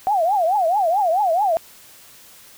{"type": "tone with vibrato", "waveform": "sine", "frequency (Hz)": 737, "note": "F#5", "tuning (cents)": -7, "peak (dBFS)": -15, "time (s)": [0.07, 1.57], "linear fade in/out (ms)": 0, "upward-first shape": "triangle", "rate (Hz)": 4.6, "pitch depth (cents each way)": 280, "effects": ["white hiss -46 dBFS RMS until 2.57 s"]}